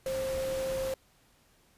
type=tone in noise; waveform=sine; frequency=529 Hz; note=C5; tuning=19 cents sharp; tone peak=-30 dBFS; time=0.06-0.94 s; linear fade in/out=2 ms; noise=pink; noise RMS=-41 dBFS; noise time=0.06-0.94 s; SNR=+8 dB; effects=pink hiss -65 dBFS RMS until 1.77 s + resampled to 32000 Hz